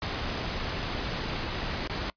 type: noise with dropouts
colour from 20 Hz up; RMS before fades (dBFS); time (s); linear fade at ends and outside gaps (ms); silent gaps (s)
pink; -32; 0.02-2.1; 1; 1.875-1.897
effects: noise-tail reverb RT60 0.1 s tail -24 dB re dry + resampled to 11025 Hz